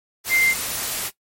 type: tone in noise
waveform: sine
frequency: 2093 Hz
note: C7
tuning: in tune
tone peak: -15 dBFS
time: 0.29-0.55 s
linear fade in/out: 50 ms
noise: white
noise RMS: -26 dBFS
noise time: 0.24-1.11 s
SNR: +8 dB
effects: noise-tail reverb RT60 0.1 s tail -17 dB re dry + MP3 64 kbps